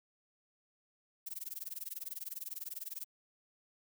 violet noise with tremolo, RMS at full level -40 dBFS, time 1.26-3.05 s, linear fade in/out 10 ms, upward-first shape sine, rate 20 Hz, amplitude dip 100%, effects none

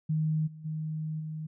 sine tone with level steps, 156.1 Hz, D#3, 6 cents sharp, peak -25 / -43 / -31 / -34 dBFS, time 0.09-1.47 s, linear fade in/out 10 ms, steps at 0.46 / 0.64 / 1.19 s, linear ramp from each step 20 ms, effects none

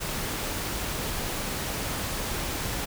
pink noise, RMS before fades -31 dBFS, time 0-2.86 s, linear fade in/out 20 ms, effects none

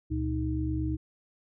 sine tone cluster, 71.6 / 120.3 / 311.5 Hz, D2 / B2 / D#4, -43 / -45 / +2 cents, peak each -31 / -33 / -31 dBFS, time 0.1-0.97 s, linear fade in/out 20 ms, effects none

